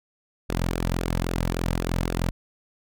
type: tone with flanger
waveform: sawtooth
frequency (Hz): 43.13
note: F1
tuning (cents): -21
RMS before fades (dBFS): -26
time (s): 0.49-2.31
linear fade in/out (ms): 10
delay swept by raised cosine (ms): 0.95 to 2.85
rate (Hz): 3.7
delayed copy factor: -0.6
effects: none